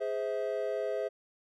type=chord; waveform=triangle; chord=Ab augmented; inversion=none; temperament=just; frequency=415.3 / 519.1 / 648.9 Hz; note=Ab4 / C5 / E5; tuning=0 / -14 / -27 cents; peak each=-33 dBFS; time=0-1.09 s; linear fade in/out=20 ms; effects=none